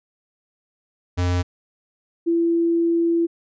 square / sine tone pair in turn, 89.1 / 336.4 Hz, F2 / E4, +35 / +35 cents, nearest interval octave + major seventh, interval 2300 cents, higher second, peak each -19 / -16 dBFS, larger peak second, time 1.17-1.43 / 2.26-3.27 s, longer second, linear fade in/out 20 ms, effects resampled to 16000 Hz

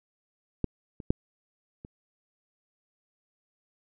clicks, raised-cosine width 3 ms, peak -13 / -28 / -9 / -29 dBFS, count 4, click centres 0.643 / 1.002 / 1.105 / 1.849 s, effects none

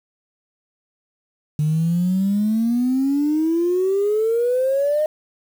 sine exponential sweep, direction up, 148.9 to 620 Hz, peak -15 dBFS, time 1.59-5.06 s, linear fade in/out 2 ms, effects tanh soft clip ceiling -12 dBFS + 7-bit

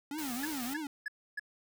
square tone with vibrato, 274.8 Hz, C#4, 15 cents flat, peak -37 dBFS, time 0.11-0.87 s, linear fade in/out 2 ms, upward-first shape triangle, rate 3.3 Hz, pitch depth 290 cents each way
white noise, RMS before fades -42 dBFS, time 0.18-0.74 s, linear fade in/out 5 ms
triangle tone bursts, 1700 Hz, G#6, 40 cents sharp, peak -32 dBFS, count 4, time 0.43-1.396 s, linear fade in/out 5 ms, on 24 ms, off 290 ms
effects none

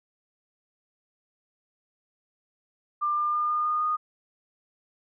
sine tone with pitch steps, 1193 / 1200.6 / 1208.3 / 1216 / 1223.7 / 1231.5 Hz, D6 / D6 / D6 / D#6 / D#6 / D#6, +27 / +38 / +49 / -40 / -29 / -18 cents, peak -23 dBFS, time 3.01-3.97 s, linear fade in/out 20 ms, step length 160 ms, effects none

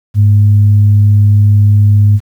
sine tone with frequency modulation, 102.4 Hz, G#2, 24 cents flat, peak -3 dBFS, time 0.14-2.2 s, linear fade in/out 50 ms, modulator 127 Hz, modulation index 0.21, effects high-pass 60 Hz 12 dB/octave + 7-bit

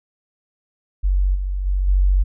sine tone with level steps, 47.08 Hz, F#1, 31 cents sharp, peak -14 / -20 / -16 / -12 dBFS, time 1.03-2.24 s, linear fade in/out 20 ms, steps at 1.34 / 1.65 / 1.87 s, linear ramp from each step 20 ms, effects none

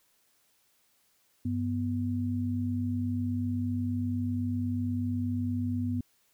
sine tone pair together, 98.1 / 246.3 Hz, G2 / B3, +2 / -5 cents, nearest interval octave + major third, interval 1593 cents, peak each -31 / -30 dBFS, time 1.45-6.01 s, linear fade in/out 5 ms, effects white hiss -69 dBFS RMS until 6.33 s

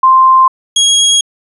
sine / 25% pulse tone pair in turn, 1046.5 / 3297 Hz, C6 / G#7, 0 / -13 cents, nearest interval octave + minor sixth, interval 1987 cents, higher second, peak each -3 dBFS, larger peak neither, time 0.03-0.48 / 0.76-1.21 s, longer neither, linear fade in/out 5 ms, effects resampled to 32000 Hz

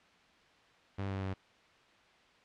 sawtooth tone with pitch steps, 98.1 / 96.75 / 95.42 Hz, G2 / G2 / G2, +2 / -22 / -46 cents, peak -31 dBFS, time 0.98-1.34 s, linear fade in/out 10 ms, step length 120 ms, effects white hiss -63 dBFS RMS until 2.44 s + low-pass 3000 Hz 12 dB/octave

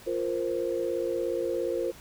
sine chord, F suspended fourth, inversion none, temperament equal, 349.2 / 466.2 / 523.3 Hz, F4 / Bb4 / C5, 0 / 0 / 0 cents, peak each -31 dBFS, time 0.06-1.92 s, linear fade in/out 20 ms, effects pink hiss -50 dBFS RMS until 2 s

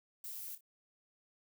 violet noise with echo, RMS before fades -45 dBFS, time 0.24-0.55 s, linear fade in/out 2 ms, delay 29 ms, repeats 2, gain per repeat -11 dB, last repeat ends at 0.608 s, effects none

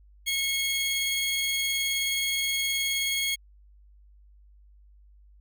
sawtooth tone pair together, 2181 / 3281 Hz, C#7 / G#7, -29 / -22 cents, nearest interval perfect fifth, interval 707 cents, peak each -25 dBFS, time 0.26-3.36 s, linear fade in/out 20 ms, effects added 50 Hz sine -52 dBFS peak until 5.4 s

